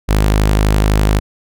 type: tone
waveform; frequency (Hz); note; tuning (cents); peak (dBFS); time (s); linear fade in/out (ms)
sawtooth; 51.91; G#1; 0; -6; 0.08-1.2; 20
effects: none